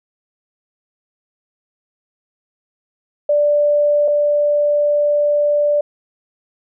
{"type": "tone pair in turn", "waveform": "sine", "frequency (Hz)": [587.3, 587.3], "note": ["D5", "D5"], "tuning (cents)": [0, 0], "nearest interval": "unison", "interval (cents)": 0, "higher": "neither", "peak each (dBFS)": [-11, -12], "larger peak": "first", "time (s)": [[3.29, 4.08], [4.08, 5.81]], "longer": "second", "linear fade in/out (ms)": 5, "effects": []}